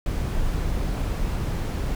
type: noise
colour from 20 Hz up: brown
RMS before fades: -25 dBFS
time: 0.06-1.95 s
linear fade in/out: 2 ms
effects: none